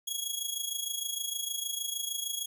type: tone with amplitude modulation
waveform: 15% pulse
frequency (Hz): 3322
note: G#7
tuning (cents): 0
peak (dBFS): -22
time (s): 0.07-2.46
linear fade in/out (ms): 10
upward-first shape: sine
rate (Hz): 26.5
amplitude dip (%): 70
effects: none